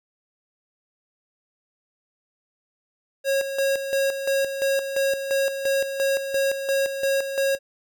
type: tone with tremolo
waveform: square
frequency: 546 Hz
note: C#5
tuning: 26 cents flat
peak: -20 dBFS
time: 3.24-7.59 s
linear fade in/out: 50 ms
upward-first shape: square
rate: 2.9 Hz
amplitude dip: 60%
effects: none